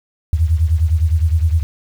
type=beating tone pair; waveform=sine; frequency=78.6 / 88.4 Hz; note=D#2 / F2; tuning=+18 / +22 cents; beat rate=9.8 Hz; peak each=-13 / -17 dBFS; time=0.33-1.63 s; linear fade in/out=0 ms; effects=7-bit